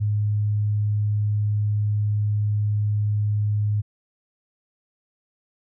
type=tone; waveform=sine; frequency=104.6 Hz; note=G#2; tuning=13 cents sharp; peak=-19 dBFS; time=0-3.82 s; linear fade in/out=20 ms; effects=none